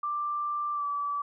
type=tone with pitch glide; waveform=sine; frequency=1180 to 1153 Hz; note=D6 to D6; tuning=+8 to -32 cents; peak=-28 dBFS; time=0.03-1.22 s; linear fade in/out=5 ms; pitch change=-40 cents; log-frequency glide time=0.73-0.85 s; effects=none